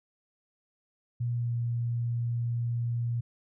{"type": "tone with pitch glide", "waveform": "sine", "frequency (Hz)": [119.9, 118.45], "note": ["A#2", "A#2"], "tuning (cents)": [49, 28], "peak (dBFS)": -27, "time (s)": [1.2, 3.21], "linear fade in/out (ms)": 10, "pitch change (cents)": -21, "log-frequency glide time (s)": [1.33, 1.54], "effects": []}